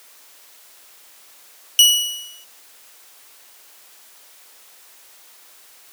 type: tone with exponential decay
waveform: sawtooth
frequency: 2931 Hz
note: F#7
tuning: 17 cents flat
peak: -3 dBFS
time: 1.79-2.44 s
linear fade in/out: 1 ms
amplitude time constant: 140 ms
effects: white hiss -48 dBFS RMS until 5.92 s + high-pass 400 Hz 12 dB/octave